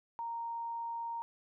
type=tone; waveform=sine; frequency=929 Hz; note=A#5; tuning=6 cents flat; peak=-36 dBFS; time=0.19-1.22 s; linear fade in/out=0 ms; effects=none